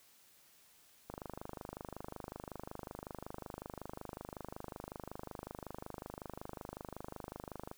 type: click train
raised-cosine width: 1 ms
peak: -29 dBFS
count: 169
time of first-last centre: 1.1-7.714 s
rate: 25.4 Hz
effects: white hiss -65 dBFS RMS until 7.77 s